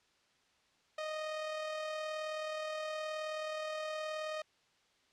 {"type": "tone with amplitude modulation", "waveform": "sawtooth", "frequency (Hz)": 620, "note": "D#5", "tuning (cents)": -6, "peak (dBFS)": -32, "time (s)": [0.98, 4.42], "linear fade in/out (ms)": 5, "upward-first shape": "sine", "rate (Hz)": 39, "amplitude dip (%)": 30, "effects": ["white hiss -71 dBFS RMS until 5.12 s", "low-pass 5000 Hz 12 dB/octave"]}